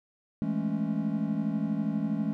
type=chord; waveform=triangle; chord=A major seventh; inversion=second; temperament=equal; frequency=164.81 / 207.7 / 220 / 277.2 Hz; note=E3 / G#3 / A3 / C#4; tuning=0 / 0 / 0 / 0 cents; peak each=-32 / -29 / -30 / -32 dBFS; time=0.42-2.33 s; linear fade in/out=0 ms; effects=none